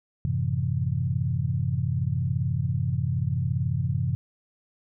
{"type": "chord", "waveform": "sine", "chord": "F# half-diminished seventh", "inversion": "none", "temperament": "equal", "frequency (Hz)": [92.5, 110, 130.81, 164.81], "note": ["F#2", "A2", "C3", "E3"], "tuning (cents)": [0, 0, 0, 0], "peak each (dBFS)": [-29, -31, -26, -31], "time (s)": [0.25, 4.15], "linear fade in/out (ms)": 0, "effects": []}